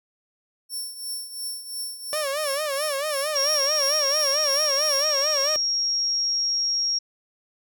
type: tone with tremolo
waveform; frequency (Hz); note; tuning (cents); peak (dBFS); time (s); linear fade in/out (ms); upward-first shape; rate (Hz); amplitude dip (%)
15% pulse; 5430; F8; -50; -22; 0.69-5.08; 50; triangle; 2.9; 75
type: tone with vibrato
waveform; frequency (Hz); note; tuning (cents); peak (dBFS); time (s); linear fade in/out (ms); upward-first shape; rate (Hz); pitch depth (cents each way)
sawtooth; 580; D5; -22; -21; 2.13-5.56; 0; sine; 4.5; 120
type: tone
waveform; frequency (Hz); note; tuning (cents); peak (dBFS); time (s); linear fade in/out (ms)
sine; 5588; F8; 0; -21; 3.35-6.99; 10
effects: none